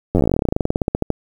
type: slowing click train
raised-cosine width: 2 ms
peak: -3 dBFS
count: 29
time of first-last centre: 0.15-1.103 s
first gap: 10 ms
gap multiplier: 1.08
effects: 7-bit